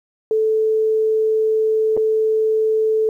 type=tone with dropouts; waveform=sine; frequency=437.7 Hz; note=A4; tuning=9 cents flat; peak=-14 dBFS; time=0.31-3.09 s; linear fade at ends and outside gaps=1 ms; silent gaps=1.967-1.974 s; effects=9-bit